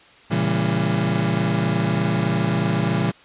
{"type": "chord", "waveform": "35% pulse", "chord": "A# diminished seventh", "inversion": "none", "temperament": "just", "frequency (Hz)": [116.54, 139.85, 167.82, 201.4], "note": ["A#2", "C#3", "E3", "G3"], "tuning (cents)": [0, 16, 31, 47], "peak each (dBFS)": [-23, -24, -21, -23], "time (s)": [0.3, 3.12], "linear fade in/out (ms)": 20, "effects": ["white hiss -49 dBFS RMS until 3.24 s", "resampled to 8000 Hz"]}